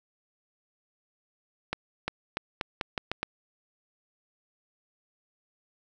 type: accelerating click train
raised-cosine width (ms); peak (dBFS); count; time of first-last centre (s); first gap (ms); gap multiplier
0.3; -13; 8; 1.73-3.23; 350; 0.83
effects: none